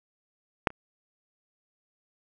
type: clicks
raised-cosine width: 0.5 ms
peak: -6 / -30 dBFS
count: 2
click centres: 0.672 / 0.704 s
effects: none